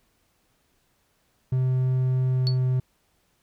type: tone with pitch glide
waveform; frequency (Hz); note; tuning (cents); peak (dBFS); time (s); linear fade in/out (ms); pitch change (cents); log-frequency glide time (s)
triangle; 128.8 to 128.06; C3 to C3; -27 to -37; -18; 1.52-2.8; 5; -10; 2.35-2.61
type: tone with exponential decay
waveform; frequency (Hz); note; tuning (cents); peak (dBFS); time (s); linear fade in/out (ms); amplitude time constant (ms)
sine; 4435; C#8; 0; -23; 2.47-2.58; 0; 23
effects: pink hiss -68 dBFS RMS until 3.42 s